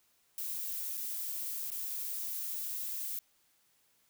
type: noise with dropouts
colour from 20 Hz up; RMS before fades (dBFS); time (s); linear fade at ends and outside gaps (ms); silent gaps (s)
violet; -38; 0.38-3.19; 1; 0.971-0.975 / 1.703-1.717
effects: white hiss -71 dBFS RMS until 4.09 s